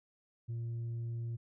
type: tone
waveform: sine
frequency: 116.54 Hz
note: A#2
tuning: in tune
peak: -33 dBFS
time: 0.48-1.37 s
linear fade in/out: 20 ms
effects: tanh soft clip ceiling -35 dBFS